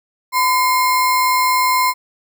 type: tone with sample-and-hold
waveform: sine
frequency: 1013 Hz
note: B5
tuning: 44 cents sharp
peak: -12 dBFS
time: 0.32-1.94 s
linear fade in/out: 50 ms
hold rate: 3150 Hz
effects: none